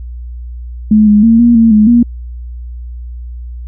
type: tone with pitch steps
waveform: sine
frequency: 213.9 / 208.5 / 227.7 / 237.3 / 227.2 / 212.6 / 238.1 Hz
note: A3 / G#3 / A#3 / A#3 / A#3 / G#3 / A#3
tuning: -49 / +7 / -40 / +31 / -44 / +41 / +37 cents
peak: -3 dBFS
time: 0.91-2.03 s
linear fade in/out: 5 ms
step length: 160 ms
effects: added 60 Hz sine -22 dBFS peak until 3.67 s